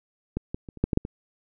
clicks, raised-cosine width 3 ms, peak -14 / -17 / -26 / -29 / -8 / -11 / -6 / -20 dBFS, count 8, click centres 0.37 / 0.545 / 0.688 / 0.773 / 0.84 / 0.932 / 0.974 / 1.051 s, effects none

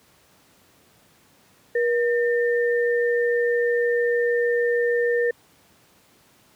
sine tone pair together, 477.9 / 1806.6 Hz, A#4 / A6, +43 / +45 cents, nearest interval octave + major seventh, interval 2302 cents, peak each -19 / -26 dBFS, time 1.75-5.31 s, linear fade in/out 5 ms, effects pink hiss -57 dBFS RMS until 6.55 s + high-pass 100 Hz 12 dB/octave

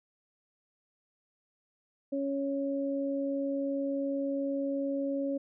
sine tone pair together, 277.2 / 554.4 Hz, C#4 / C#5, 0 / 0 cents, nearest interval octave, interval 1200 cents, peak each -31 / -33 dBFS, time 2.12-5.38 s, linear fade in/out 10 ms, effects none

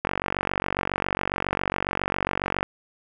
click train, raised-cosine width 0.5 ms, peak -8 dBFS, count 123, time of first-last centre 0.05-2.629 s, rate 47.3 Hz, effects none

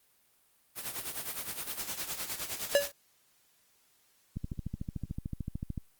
white noise with tremolo, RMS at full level -35 dBFS, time 0.75-2.92 s, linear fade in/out 50 ms, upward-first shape sine, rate 9.7 Hz, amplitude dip 70%
square tone with exponential decay, 569 Hz, C#5, 45 cents sharp, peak -19 dBFS, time 2.75-2.92 s, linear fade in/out 1 ms, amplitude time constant 36 ms
click train, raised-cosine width 5 ms, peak -23 dBFS, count 20, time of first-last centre 4.37-5.777 s, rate 13.5 Hz
effects white hiss -68 dBFS RMS until 5.99 s + Opus 32 kbps

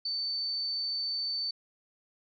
sine tone, 4537 Hz, C#8, 39 cents sharp, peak -30 dBFS, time 0.05-1.51 s, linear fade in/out 5 ms, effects none

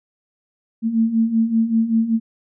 sine beating tone pair, 222.2 / 227.4 Hz, A3 / A#3, +17 / -43 cents, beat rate 5.2 Hz, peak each -21 / -16 dBFS, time 0.82-2.2 s, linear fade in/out 50 ms, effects none

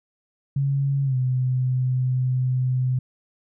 sine tone with pitch glide, 138.59 to 127.82 Hz, C#3 to C3, 0 to -40 cents, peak -19 dBFS, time 0.56-2.99 s, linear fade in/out 5 ms, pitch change -140 cents, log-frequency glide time 1.04-1.16 s, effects none

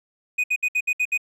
triangle tone bursts, 2489 Hz, D#7, in tune, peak -17 dBFS, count 7, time 0.38-1.177 s, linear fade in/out 10 ms, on 59 ms, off 64 ms, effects none

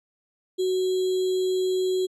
sine tone with sample-and-hold, 371.6 Hz, F#4, 7 cents sharp, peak -21 dBFS, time 0.58-2.07 s, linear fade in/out 20 ms, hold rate 3675 Hz, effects low-pass 10000 Hz 12 dB/octave

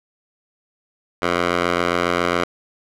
10% pulse tone with band-pass filter, 87.31 Hz, F2, in tune, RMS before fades -20 dBFS, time 1.22-2.44 s, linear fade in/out 5 ms, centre 1300 Hz, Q 0.72, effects none

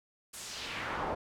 brown noise with band-pass filter sweep, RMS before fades -38 dBFS, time 0.33-1.15 s, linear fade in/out 10 ms, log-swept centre 9800 to 700 Hz, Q 1.5, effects none

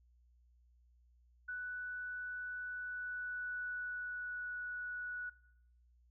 sine tone with pitch glide, 1485 to 1471.3 Hz, F#6 to F#6, +6 to -10 cents, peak -39 dBFS, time 1.48-5.3 s, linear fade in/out 10 ms, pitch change -16 cents, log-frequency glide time 2.67-4.55 s, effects noise-tail reverb RT60 0.7 s tail -20 dB re dry + added 60 Hz sine -65 dBFS peak until 6.1 s

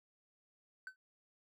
triangle tone with exponential decay, 1523 Hz, F#6, 50 cents sharp, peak -38 dBFS, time 0.87-0.96 s, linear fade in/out 1 ms, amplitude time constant 19 ms, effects none

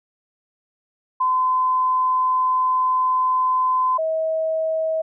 sine tone pair in turn, 1023 / 640.1 Hz, C6 / D#5, -39 / +49 cents, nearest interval minor sixth, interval 812 cents, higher first, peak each -16 / -19 dBFS, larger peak first, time 1.2-3.98 / 3.98-5.02 s, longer first, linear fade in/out 10 ms, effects none

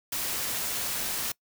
white noise, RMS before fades -31 dBFS, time 0.12-1.32 s, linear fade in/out 5 ms, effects noise-tail reverb RT60 0.1 s tail -24 dB re dry

